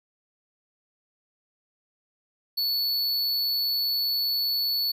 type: tone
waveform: square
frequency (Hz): 4435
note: C#8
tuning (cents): 0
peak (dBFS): -24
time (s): 2.57-4.92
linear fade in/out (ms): 10
effects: none